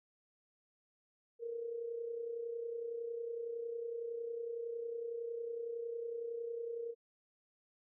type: tone with amplitude modulation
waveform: sine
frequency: 466.2 Hz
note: A#4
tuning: in tune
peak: -36 dBFS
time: 1.39-6.95 s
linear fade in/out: 50 ms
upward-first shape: sine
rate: 30.9 Hz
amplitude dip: 55%
effects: none